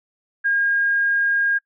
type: tone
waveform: sine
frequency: 1622 Hz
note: G#6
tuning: 41 cents flat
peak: -16 dBFS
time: 0.44-1.59 s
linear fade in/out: 20 ms
effects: noise-tail reverb RT60 0.1 s tail -25 dB re dry